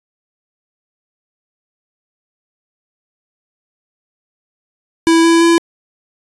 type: tone with pitch steps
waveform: square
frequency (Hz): 329.6 / 332.9 / 336.1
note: E4 / E4 / E4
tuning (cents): 0 / +17 / +34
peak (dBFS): -8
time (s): 5.07-5.58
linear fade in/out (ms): 0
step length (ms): 170
effects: resampled to 24000 Hz